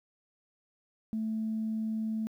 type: tone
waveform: sine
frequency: 220 Hz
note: A3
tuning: in tune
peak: -29 dBFS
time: 1.13-2.27 s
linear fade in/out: 0 ms
effects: tanh soft clip ceiling -25 dBFS + 11-bit